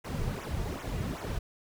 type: noise with flanger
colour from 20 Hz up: brown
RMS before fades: -34 dBFS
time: 0.04-1.39 s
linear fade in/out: 10 ms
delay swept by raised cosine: 0.21 to 3.81 ms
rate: 2.6 Hz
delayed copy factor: -0.9
effects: none